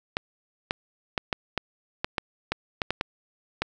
clicks, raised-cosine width 0.3 ms, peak -9 dBFS, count 12, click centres 0.169 / 0.709 / 1.178 / 1.328 / 1.577 / 2.045 / 2.182 / 2.52 / 2.818 / 2.906 / 3.011 / 3.62 s, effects none

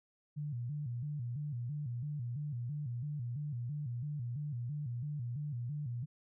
sine tone with vibrato, 133.4 Hz, C3, 34 cents sharp, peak -36 dBFS, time 0.36-6.06 s, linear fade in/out 20 ms, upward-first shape square, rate 3 Hz, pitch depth 180 cents each way, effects none

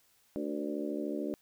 harmonic tone with a mistuned harmonic, 73.5 Hz, D2, 2 cents sharp, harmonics 3 / 4 / 5 / 6 / 7 / 8, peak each -40 / -36 / -39 / -45 / -44 / -42 dBFS, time 0.36-1.34 s, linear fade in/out 0 ms, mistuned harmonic 6, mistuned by +38 cents, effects white hiss -68 dBFS RMS until 1.41 s

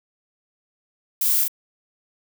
violet noise with echo, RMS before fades -21 dBFS, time 1.21-1.44 s, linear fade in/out 5 ms, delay 41 ms, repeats 1, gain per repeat -3 dB, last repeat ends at 1.481 s, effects none

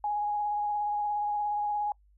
sine tone with vibrato, 830.6 Hz, G#5, in tune, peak -27 dBFS, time 0.04-1.92 s, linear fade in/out 2 ms, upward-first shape sine, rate 17 Hz, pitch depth 16 cents each way, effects noise-tail reverb RT60 0.1 s tail -25 dB re dry + added 50 Hz sine -59 dBFS peak until 2.17 s

